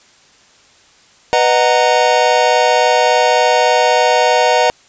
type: chord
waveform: square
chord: B major seventh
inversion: none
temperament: just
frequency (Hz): 493.9 / 617.4 / 740.8 / 926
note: B4 / D#5 / F#5 / A#5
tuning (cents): 0 / -14 / +2 / -12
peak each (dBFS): -16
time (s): 1.33-4.7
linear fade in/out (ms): 0
effects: white hiss -48 dBFS RMS until 4.88 s + resampled to 16000 Hz